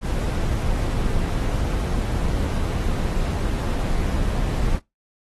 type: noise with amplitude modulation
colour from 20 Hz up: brown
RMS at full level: -21 dBFS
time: 0.01-4.8 s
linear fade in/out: 50 ms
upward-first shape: sine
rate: 186 Hz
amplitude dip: 30%
effects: noise-tail reverb RT60 0.2 s tail -22 dB re dry + AAC 32 kbps